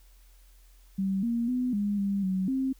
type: tone with pitch steps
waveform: sine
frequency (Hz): 193 / 234.3 / 250.8 / 204.4 / 198.8 / 188.2 / 264.7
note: G3 / A#3 / B3 / G#3 / G3 / F#3 / C4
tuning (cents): -27 / +9 / +27 / -27 / +25 / +30 / +20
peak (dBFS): -25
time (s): 0.98-2.73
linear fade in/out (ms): 10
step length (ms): 250
effects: added 43 Hz sine -53 dBFS peak until 2.79 s + white hiss -64 dBFS RMS until 2.79 s